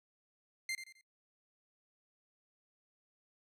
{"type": "tone with echo", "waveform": "sawtooth", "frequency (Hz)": 2093, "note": "C7", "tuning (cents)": 0, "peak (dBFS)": -32, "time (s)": [0.69, 0.75], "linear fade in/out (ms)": 2, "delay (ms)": 87, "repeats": 3, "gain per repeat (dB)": -9, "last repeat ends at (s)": 1.011, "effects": ["noise-tail reverb RT60 0.1 s tail -24 dB re dry", "low-pass 11000 Hz 12 dB/octave"]}